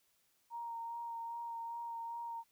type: tone with vibrato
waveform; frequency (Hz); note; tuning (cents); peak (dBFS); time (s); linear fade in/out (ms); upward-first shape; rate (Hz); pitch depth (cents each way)
sine; 930; A#5; -4; -40; 0.5-2.44; 50; sine; 2.5; 16
effects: white hiss -75 dBFS RMS until 2.51 s